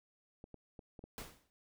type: clicks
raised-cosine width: 2 ms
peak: -37 dBFS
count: 6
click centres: 0.441 / 0.543 / 0.792 / 0.992 / 1.04 / 1.217 s
type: noise with exponential decay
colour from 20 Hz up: pink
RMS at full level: -43 dBFS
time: 1.18-1.5 s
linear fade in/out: 0 ms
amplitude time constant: 69 ms
effects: none